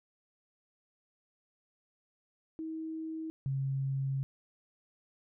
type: tone pair in turn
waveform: sine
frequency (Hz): 319.6 / 135.62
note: D#4 / C#3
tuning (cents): +47 / -38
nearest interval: octave + minor third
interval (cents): 1485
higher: first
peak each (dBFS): -36 / -30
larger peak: second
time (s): 2.59-3.3 / 3.46-4.23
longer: second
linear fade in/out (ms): 0
effects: none